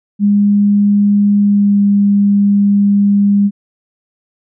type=tone with pitch glide; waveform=sine; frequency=203.9 to 201.9 Hz; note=G#3 to G#3; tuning=-32 to -49 cents; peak=-7 dBFS; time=0.19-3.51 s; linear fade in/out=50 ms; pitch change=-17 cents; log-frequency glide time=1.39-1.81 s; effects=none